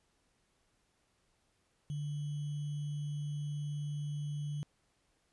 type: tone with sample-and-hold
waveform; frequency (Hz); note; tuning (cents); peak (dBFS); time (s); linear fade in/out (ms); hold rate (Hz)
sine; 146.83; D3; 0; -35; 1.9-4.63; 0; 3150
effects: pink hiss -75 dBFS RMS until 5.32 s + resampled to 24000 Hz